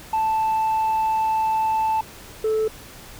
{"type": "tone pair in turn", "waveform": "sine", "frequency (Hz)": [880, 436.6], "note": ["A5", "A4"], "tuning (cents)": [0, -13], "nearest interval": "octave", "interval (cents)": 1213, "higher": "first", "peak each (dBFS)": [-16, -16], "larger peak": "neither", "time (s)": [[0.13, 2.01], [2.44, 2.68]], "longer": "first", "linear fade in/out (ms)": 5, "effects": ["tanh soft clip ceiling -17 dBFS", "pink hiss -42 dBFS RMS until 3.19 s"]}